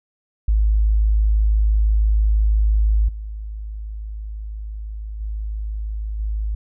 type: tone with level steps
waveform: sine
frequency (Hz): 53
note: G#1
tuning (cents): +36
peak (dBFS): -13 / -27 / -23 / -20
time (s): 0.48-6.55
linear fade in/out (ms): 5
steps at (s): 3.08 / 5.2 / 6.19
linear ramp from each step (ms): 10
effects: none